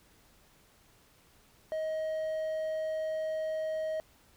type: tone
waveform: triangle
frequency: 630 Hz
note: D#5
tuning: 21 cents sharp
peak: -29 dBFS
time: 1.72-4 s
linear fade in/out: 0 ms
effects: pink hiss -63 dBFS RMS until 4.36 s